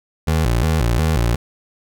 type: tone with vibrato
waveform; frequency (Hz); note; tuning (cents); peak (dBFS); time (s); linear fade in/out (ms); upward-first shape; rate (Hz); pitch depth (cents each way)
25% pulse; 68.1; C#2; -30; -11; 0.27-1.36; 10; square; 2.8; 270
effects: none